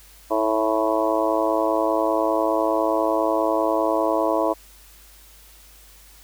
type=harmonic tone with a mistuned harmonic; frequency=110 Hz; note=A2; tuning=in tune; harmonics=3 / 4 / 5 / 6 / 7 / 8 / 9 / 10; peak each=-25 / -28 / -25 / -23 / -35 / -31 / -26 / -31 dBFS; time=0.3-4.54 s; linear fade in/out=20 ms; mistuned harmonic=3; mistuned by=-25 cents; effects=added 50 Hz sine -50 dBFS peak until 6.23 s + white hiss -50 dBFS RMS until 6.23 s